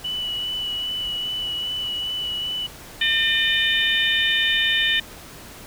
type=tone with vibrato; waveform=sine; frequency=2960 Hz; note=F#7; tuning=in tune; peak=-24 dBFS; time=0.04-2.67 s; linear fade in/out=10 ms; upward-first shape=sine; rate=2.5 Hz; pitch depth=16 cents each way
type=harmonic tone; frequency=604 Hz; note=D5; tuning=48 cents sharp; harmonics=3 / 4 / 5 / 6; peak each=-22 / -26 / -22 / -23 dBFS; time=3.01-5 s; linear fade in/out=5 ms
effects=pink hiss -41 dBFS RMS until 5.66 s